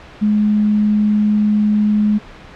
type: tone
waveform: sine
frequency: 210.3 Hz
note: G#3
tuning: 22 cents sharp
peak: -11 dBFS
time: 0.21-2.19 s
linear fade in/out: 20 ms
effects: pink hiss -38 dBFS RMS until 2.55 s + low-pass 3000 Hz 12 dB/octave